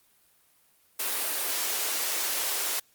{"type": "high-pass noise", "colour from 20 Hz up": "white", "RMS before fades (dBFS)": -29, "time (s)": [0.99, 2.8], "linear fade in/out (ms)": 10, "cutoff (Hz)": 330, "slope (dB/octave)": 24, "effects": ["white hiss -64 dBFS RMS until 2.94 s", "Opus 32 kbps"]}